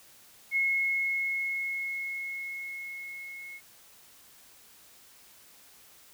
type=tone with level ramp; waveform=sine; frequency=2172 Hz; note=C#7; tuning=36 cents flat; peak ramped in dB=-23 to -41 dBFS; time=0.51-3.61 s; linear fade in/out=50 ms; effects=white hiss -56 dBFS RMS until 6.13 s